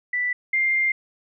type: tone pair in turn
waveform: sine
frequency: 1975.5 / 2105 Hz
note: B6 / C7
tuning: 0 / +10 cents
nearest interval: minor second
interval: 110 cents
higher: second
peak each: -21 / -18 dBFS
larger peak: second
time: 0.13-0.33 / 0.53-0.92 s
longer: second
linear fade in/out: 5 ms
effects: none